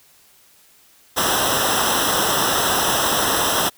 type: noise with comb filter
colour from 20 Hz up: pink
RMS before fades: -19 dBFS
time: 1.16-3.7 s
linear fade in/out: 20 ms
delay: 0.44 ms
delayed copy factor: -1
effects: white hiss -53 dBFS RMS until 3.77 s